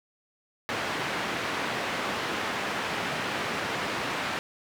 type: band-pass noise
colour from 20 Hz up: white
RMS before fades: -31 dBFS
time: 0.69-4.39 s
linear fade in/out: 0 ms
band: 120 to 2100 Hz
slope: 12 dB/octave
effects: none